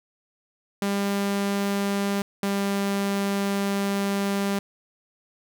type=tone pair in turn; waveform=sawtooth; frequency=199.8 / 198.88 Hz; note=G3 / G3; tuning=+33 / +25 cents; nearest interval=unison; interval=8 cents; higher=first; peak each=-19 dBFS; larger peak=neither; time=0.82-2.22 / 2.43-4.59 s; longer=second; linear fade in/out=2 ms; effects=none